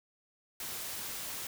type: noise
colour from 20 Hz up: white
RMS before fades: -40 dBFS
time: 0.6-1.47 s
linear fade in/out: 2 ms
effects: none